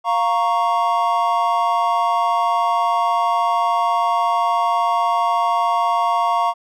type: chord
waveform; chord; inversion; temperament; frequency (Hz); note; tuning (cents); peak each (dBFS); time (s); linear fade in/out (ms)
triangle; Bb minor; second; equal; 698.5 / 932.3 / 1108.7; F5 / Bb5 / Db6; 0 / 0 / 0; -18; 0.04-6.54; 50
effects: none